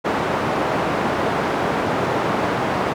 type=band-pass noise; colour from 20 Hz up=white; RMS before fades=-21 dBFS; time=0.04-2.94 s; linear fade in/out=20 ms; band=120 to 960 Hz; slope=12 dB/octave; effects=none